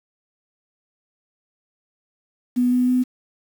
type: tone with pitch steps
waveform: sine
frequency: 246.9 / 249.3 / 251.8 Hz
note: B3 / B3 / B3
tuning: 0 / +16 / +34 cents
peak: -15 dBFS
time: 2.56-3.04 s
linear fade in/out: 20 ms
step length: 160 ms
effects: 7-bit